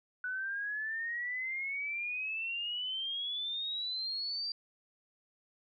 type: exponential sweep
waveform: sine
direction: up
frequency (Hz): 1480 to 4731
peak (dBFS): -34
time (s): 0.24-4.52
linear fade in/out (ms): 2
effects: none